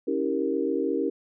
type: chord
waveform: sine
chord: C# diminished seventh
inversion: none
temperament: equal with one note detuned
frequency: 277.2 / 323.6 / 392 / 466.2 Hz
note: C#4 / E4 / G4 / Bb4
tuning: 0 / -32 / 0 / 0 cents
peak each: -29 dBFS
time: 0.07-1.1 s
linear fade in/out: 10 ms
effects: none